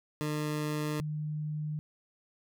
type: tone pair in turn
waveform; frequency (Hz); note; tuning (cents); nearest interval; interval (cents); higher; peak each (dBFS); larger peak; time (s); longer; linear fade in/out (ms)
20% pulse / sine; 151 / 151.87; D3 / D#3; +48 / -42; unison; 10; second; -26 / -32; first; 0.21-1 / 1-1.79; neither; 0
effects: none